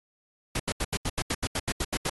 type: noise bursts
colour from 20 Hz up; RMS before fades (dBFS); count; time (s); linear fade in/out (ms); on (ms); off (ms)
pink; -28; 13; 0.55-2.097; 5; 47; 78
effects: AAC 32 kbps